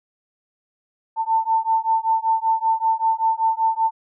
sine beating tone pair, 892 / 897.2 Hz, A5 / A5, +23 / +34 cents, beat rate 5.2 Hz, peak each -20 dBFS, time 1.16-3.91 s, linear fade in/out 50 ms, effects none

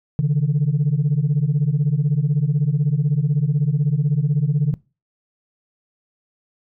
sine beating tone pair, 138.59 / 154.59 Hz, C#3 / D#3, 0 / -11 cents, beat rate 16 Hz, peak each -17 dBFS, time 0.19-4.74 s, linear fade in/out 0 ms, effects noise-tail reverb RT60 0.3 s tail -22 dB re dry + tanh soft clip ceiling -11 dBFS

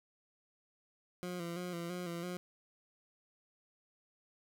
20% pulse tone with vibrato, 174.61 Hz, F3, in tune, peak -34 dBFS, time 1.23-2.37 s, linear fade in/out 0 ms, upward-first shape square, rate 3 Hz, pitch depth 43 cents each way, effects none

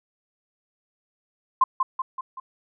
sine tone with echo, 1046.5 Hz, C6, in tune, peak -13 dBFS, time 1.61-1.64 s, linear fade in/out 5 ms, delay 190 ms, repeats 4, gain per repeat -5 dB, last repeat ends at 2.4 s, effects none

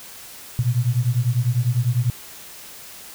sine beating tone pair, 116.54 / 126.54 Hz, A#2 / B2, 0 / +43 cents, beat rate 10 Hz, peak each -20 dBFS, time 0.59-2.1 s, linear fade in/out 0 ms, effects white hiss -40 dBFS RMS until 3.14 s

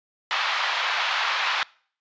pink band-pass noise, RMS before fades -25 dBFS, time 0.31-1.63 s, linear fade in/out 0 ms, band 880 to 4000 Hz, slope 24 dB/octave, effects noise-tail reverb RT60 0.5 s tail -24 dB re dry + resampled to 16000 Hz

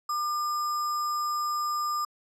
sine tone with sample-and-hold, 1200 Hz, D6, 37 cents sharp, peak -26 dBFS, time 0.09-2.05 s, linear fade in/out 5 ms, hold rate 6300 Hz, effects low-pass 11000 Hz 12 dB/octave

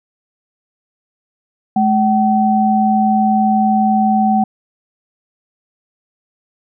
sine tone pair together, 213.8 / 762 Hz, A3 / G5, -49 / -49 cents, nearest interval octave + minor seventh, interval 2200 cents, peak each -13 dBFS, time 1.76-4.44 s, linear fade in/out 5 ms, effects none

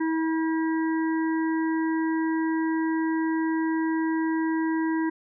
harmonic tone, 322 Hz, E4, 41 cents flat, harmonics 1 / 3 / 5 / 6, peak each -23 / -33 / -37 / -39 dBFS, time 0-5.1 s, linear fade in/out 10 ms, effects none

